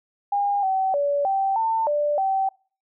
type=tone with pitch steps; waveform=sine; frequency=809 / 764 / 572 / 778 / 897 / 589 / 772 Hz; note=G#5 / G5 / D5 / G5 / A5 / D5 / G5; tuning=-46 / -45 / -46 / -13 / +33 / +5 / -27 cents; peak=-19 dBFS; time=0.32-2.49 s; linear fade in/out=5 ms; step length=310 ms; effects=noise-tail reverb RT60 0.4 s tail -25 dB re dry